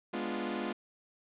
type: chord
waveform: sawtooth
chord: G# diminished seventh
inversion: none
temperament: equal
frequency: 207.7 / 246.9 / 293.7 / 349.2 Hz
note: G#3 / B3 / D4 / F4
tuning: 0 / 0 / 0 / 0 cents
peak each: -35 / -35 / -38 / -34 dBFS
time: 0.13-0.73 s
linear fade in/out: 10 ms
effects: resampled to 8000 Hz + 9-bit